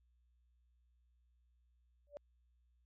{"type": "tone with exponential growth", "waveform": "sine", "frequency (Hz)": 579, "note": "D5", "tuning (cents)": -25, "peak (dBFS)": -40, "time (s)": [2.07, 2.17], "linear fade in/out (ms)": 0, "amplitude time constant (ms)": 21, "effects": ["added 60 Hz sine -70 dBFS peak until 2.85 s", "MP3 32 kbps"]}